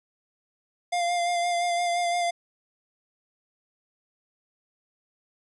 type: tone with vibrato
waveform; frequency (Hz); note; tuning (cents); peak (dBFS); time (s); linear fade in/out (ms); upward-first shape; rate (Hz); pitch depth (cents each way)
square; 698; F5; -1; -24; 0.92-2.31; 10; sine; 5.8; 23
effects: resampled to 24000 Hz